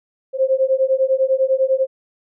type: beating tone pair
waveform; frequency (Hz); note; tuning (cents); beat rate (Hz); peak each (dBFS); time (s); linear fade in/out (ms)
sine; 523.3 / 533.3; C5 / C5; 0 / +33; 10; -17 / -17; 0.33-1.87; 50
effects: none